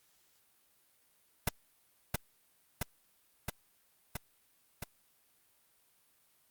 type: noise with echo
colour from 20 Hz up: pink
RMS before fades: -29 dBFS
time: 1.47-1.49 s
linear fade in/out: 5 ms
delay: 670 ms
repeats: 5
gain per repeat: -2 dB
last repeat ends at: 4.84 s
effects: white hiss -70 dBFS RMS until 6.5 s + Opus 48 kbps